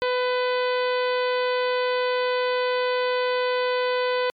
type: harmonic tone with a mistuned harmonic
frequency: 499.6 Hz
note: B4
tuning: 20 cents sharp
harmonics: 1 / 2 / 3 / 4 / 5 / 6 / 7 / 8 / 9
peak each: -22 / -28 / -32 / -34 / -36 / -38 / -39 / -40 / -41 dBFS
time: 0.02-4.3 s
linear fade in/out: 0 ms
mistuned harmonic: 6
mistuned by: +31 cents
effects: MP3 96 kbps